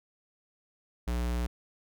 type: tone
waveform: square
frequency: 60 Hz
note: B1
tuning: 49 cents flat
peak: -29 dBFS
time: 1.07-1.47 s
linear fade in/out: 10 ms
effects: none